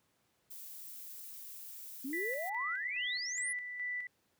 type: noise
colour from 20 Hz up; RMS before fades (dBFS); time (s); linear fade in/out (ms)
violet; -48; 0.5-2.5; 10
type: exponential sweep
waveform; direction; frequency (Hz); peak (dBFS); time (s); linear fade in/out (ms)
sine; up; 251.2 to 10548; -37; 2.04-3.53; 10
type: tone with tremolo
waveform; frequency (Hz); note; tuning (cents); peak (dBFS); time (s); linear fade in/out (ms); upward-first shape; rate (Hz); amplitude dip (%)
sine; 1977; B6; +1; -35; 2.13-4.07; 2; square; 2.4; 45
effects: pink hiss -75 dBFS RMS until 4.39 s + high-pass 100 Hz 12 dB/octave